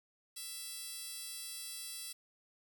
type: tone with high-pass filter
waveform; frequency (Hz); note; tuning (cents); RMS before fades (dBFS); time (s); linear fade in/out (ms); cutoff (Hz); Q
10% pulse; 666; E5; +18; -45; 0.36-2.13; 10; 6300; 1.3
effects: none